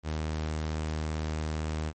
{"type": "tone", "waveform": "sawtooth", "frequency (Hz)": 77.78, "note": "D#2", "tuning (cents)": 0, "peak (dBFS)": -26, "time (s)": [0.03, 1.93], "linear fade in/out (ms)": 50, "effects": ["MP3 32 kbps"]}